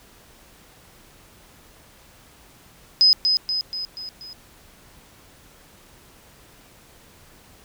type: tone with echo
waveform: sine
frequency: 5040 Hz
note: D#8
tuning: 21 cents sharp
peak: -11 dBFS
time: 3.01-3.13 s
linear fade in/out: 0 ms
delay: 240 ms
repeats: 5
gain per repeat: -5 dB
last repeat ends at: 4.33 s
effects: pink hiss -51 dBFS RMS until 7.64 s